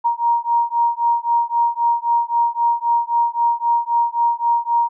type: beating tone pair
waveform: sine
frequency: 938 / 941.8 Hz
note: A#5 / A#5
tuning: +11 / +18 cents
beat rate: 3.8 Hz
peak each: -18 dBFS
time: 0.04-4.89 s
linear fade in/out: 20 ms
effects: none